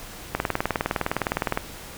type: click train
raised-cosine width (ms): 0.5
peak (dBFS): -7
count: 25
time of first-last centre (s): 0.35-1.574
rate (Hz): 19.6
effects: pink hiss -40 dBFS RMS until 1.97 s